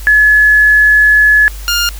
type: tone pair in turn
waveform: sine / 15% pulse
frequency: 1706 / 1407.8 Hz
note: G#6 / F6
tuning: +46 / +13 cents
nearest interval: minor third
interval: 333 cents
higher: first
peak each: -4 dBFS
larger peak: neither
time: 0.07-1.48 / 1.68-1.89 s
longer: first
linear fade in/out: 0 ms
effects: added 50 Hz sine -23 dBFS peak until 1.99 s + white hiss -34 dBFS RMS until 1.99 s